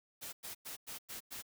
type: noise bursts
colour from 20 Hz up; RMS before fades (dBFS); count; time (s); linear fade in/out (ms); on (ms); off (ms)
white; -45; 6; 0.21-1.425; 20; 120; 99
effects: none